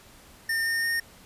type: tone with pitch steps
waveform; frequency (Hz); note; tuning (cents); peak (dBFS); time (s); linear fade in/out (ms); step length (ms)
square; 1812 / 1825.7 / 1839.4; A#6 / A#6 / A#6; -50 / -37 / -24; -25; 0.49-1; 5; 170
effects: pink hiss -52 dBFS RMS until 1.25 s + resampled to 32000 Hz